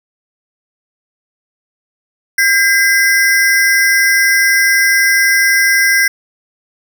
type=ring-modulated tone; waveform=square; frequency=1818 Hz; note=A#6; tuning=44 cents flat; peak=-6 dBFS; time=2.38-6.08 s; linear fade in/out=5 ms; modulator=214 Hz; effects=none